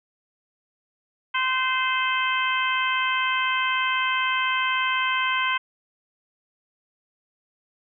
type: harmonic tone with a mistuned harmonic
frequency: 519 Hz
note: C5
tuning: 14 cents flat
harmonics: 2 / 3 / 4 / 5 / 6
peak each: -25 / -27 / -28 / -29 / -30 dBFS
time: 1.34-5.58 s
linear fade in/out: 10 ms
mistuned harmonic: 3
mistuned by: -19 cents
effects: none